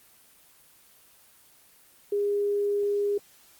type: tone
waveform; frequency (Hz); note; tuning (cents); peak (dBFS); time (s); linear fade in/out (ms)
sine; 407.7; G#4; -32; -23; 2.12-3.18; 5
effects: white hiss -57 dBFS RMS until 3.59 s + Opus 24 kbps